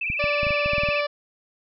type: tone with vibrato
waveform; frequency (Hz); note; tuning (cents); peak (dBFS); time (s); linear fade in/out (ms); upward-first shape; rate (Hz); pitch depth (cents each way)
sine; 2489; D#7; 0; -24; 0.01-1.01; 5; sine; 19; 120
type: clicks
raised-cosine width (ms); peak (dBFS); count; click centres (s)
5; -19; 10; 0.101 / 0.241 / 0.432 / 0.468 / 0.507 / 0.66 / 0.734 / 0.782 / 0.835 / 0.888
type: harmonic tone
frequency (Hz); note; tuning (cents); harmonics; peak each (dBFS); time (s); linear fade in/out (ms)
584; D5; -10; 1 / 2 / 3 / 4 / 5 / 6 / 7 / 8 / 9; -24 / -30 / -34 / -36 / -38 / -40 / -41 / -42 / -43; 0.19-1.07; 10
effects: none